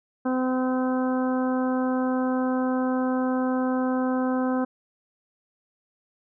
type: harmonic tone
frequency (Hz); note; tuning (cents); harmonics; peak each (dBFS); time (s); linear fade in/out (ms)
256.4; C4; -35; 1 / 2 / 3 / 4 / 5 / 6; -23 / -29 / -33 / -35 / -37 / -39; 0.25-4.65; 10
effects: none